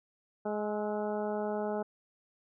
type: harmonic tone with a mistuned harmonic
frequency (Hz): 210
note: G#3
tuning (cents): +19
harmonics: 1 / 2 / 3 / 4 / 5 / 6 / 7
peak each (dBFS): -37 / -35 / -36 / -39 / -50 / -48 / -50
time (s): 0.45-1.83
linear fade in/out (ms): 10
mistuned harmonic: 6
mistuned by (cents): +42
effects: none